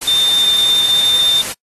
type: tone in noise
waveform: sine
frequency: 3605 Hz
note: A7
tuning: 41 cents sharp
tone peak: -10 dBFS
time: 0.07-1.42 s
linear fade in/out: 10 ms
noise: white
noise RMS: -23 dBFS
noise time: 0.01-1.53 s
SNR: +10 dB
effects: noise-tail reverb RT60 0.1 s tail -24 dB re dry + AAC 32 kbps